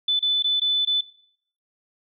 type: tone with dropouts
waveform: sine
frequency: 3500 Hz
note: A7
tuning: 10 cents flat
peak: -18 dBFS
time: 0.08-1.01 s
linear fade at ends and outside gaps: 5 ms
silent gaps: 0.193-0.225 / 0.425-0.442 / 0.599-0.616 / 0.851-0.872 s
effects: noise-tail reverb RT60 0.6 s tail -18 dB re dry